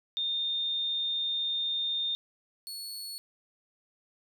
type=tone pair in turn; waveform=sine / sawtooth; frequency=3638 / 4397 Hz; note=A#7 / C#8; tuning=-43 / -15 cents; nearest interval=minor third; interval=328 cents; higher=second; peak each=-28 / -35 dBFS; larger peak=first; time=0.17-2.15 / 2.67-3.18 s; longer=first; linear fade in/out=0 ms; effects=none